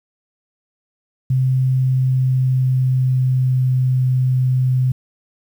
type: tone with pitch glide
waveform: sine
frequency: 130 to 128.36 Hz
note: C3 to C3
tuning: -11 to -33 cents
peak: -13 dBFS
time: 1.3-4.92 s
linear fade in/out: 5 ms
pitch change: -22 cents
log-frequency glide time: 1.75-3.91 s
effects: 8-bit